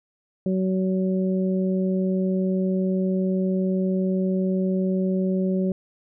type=harmonic tone; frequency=187.5 Hz; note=F#3; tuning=23 cents sharp; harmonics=1 / 2 / 3; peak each=-21 / -27 / -31 dBFS; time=0.46-5.72 s; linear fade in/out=2 ms; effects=none